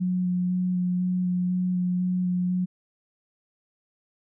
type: tone with vibrato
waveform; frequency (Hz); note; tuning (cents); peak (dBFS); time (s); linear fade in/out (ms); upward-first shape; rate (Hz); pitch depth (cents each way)
sine; 180.9; F#3; -39; -22; 0-2.66; 20; square; 2; 10
effects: none